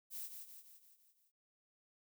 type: noise with echo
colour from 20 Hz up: violet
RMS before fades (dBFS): -45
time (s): 0.1-0.3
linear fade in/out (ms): 50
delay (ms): 170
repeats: 6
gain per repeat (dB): -5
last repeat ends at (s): 1.32
effects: none